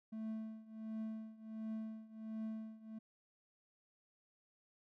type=tone with tremolo; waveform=triangle; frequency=220 Hz; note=A3; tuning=in tune; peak=-37 dBFS; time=0.12-2.99 s; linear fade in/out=10 ms; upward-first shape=triangle; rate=1.4 Hz; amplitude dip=90%; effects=none